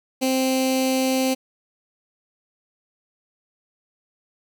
15% pulse tone with notch filter, 261.6 Hz, C4, in tune, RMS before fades -21 dBFS, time 0.21-1.35 s, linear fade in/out 20 ms, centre 1200 Hz, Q 0.6, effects none

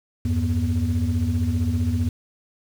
sine tone cluster, 83.1 / 98.4 / 242 Hz, E2 / G2 / B3, +15 / +7 / -35 cents, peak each -22 / -22 / -24 dBFS, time 0.25-2.09 s, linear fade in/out 5 ms, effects tanh soft clip ceiling -14 dBFS + 7-bit

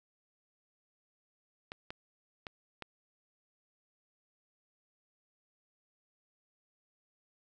clicks, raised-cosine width 0.3 ms, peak -25 dBFS, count 4, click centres 1.719 / 1.905 / 2.468 / 2.823 s, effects none

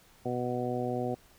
harmonic tone, 123.47 Hz, B2, in tune, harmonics 1 / 2 / 3 / 4 / 5 / 6, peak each -37 / -35 / -36 / -36 / -39 / -37 dBFS, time 0.25-1.15 s, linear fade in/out 10 ms, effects pink hiss -60 dBFS RMS until 1.38 s

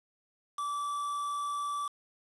triangle tone with quantisation, 1159 Hz, D6, 23 cents flat, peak -30 dBFS, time 0.58-1.88 s, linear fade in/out 5 ms, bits 7, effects low-pass 9000 Hz 12 dB/octave

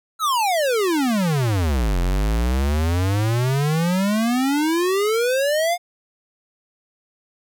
square exponential two-way sweep, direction down then up, 1356 to 42.83 to 720 Hz, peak -18 dBFS, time 0.19-5.78 s, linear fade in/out 50 ms, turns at 1.99 s, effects none

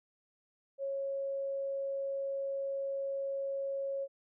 sine tone, 549 Hz, C#5, 17 cents flat, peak -33 dBFS, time 0.78-4.08 s, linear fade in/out 50 ms, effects none

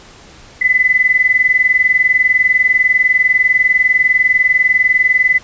sine tone pair together, 2000 / 2020 Hz, B6 / B6, +21 / +39 cents, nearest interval unison, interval 18 cents, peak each -12 dBFS, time 0.61-5.39 s, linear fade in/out 10 ms, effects pink hiss -40 dBFS RMS until 5.43 s + resampled to 16000 Hz

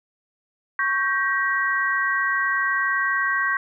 sine chord, G diminished, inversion second, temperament equal with one note detuned, 1108.7 / 1568 / 1903.8 Hz, Db6 / G6 / Bb6, 0 / 0 / +36 cents, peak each -25 / -23 / -24 dBFS, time 0.79-3.57 s, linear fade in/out 2 ms, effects none

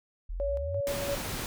sine exponential sweep, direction up, 37.99 to 104.7 Hz, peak -32 dBFS, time 0.29-0.81 s, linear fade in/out 10 ms
sine tone with tremolo, 564 Hz, C#5, 30 cents sharp, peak -28 dBFS, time 0.4-1.15 s, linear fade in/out 0 ms, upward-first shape square, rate 2.9 Hz, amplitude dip 45%
pink noise, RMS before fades -35 dBFS, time 0.87-1.46 s, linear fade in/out 0 ms
effects none

